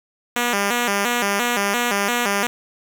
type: tone with vibrato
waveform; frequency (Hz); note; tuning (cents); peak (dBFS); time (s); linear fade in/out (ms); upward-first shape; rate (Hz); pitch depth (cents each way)
5% pulse; 220; A3; 0; -7; 0.36-2.47; 2; square; 2.9; 160
effects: 8-bit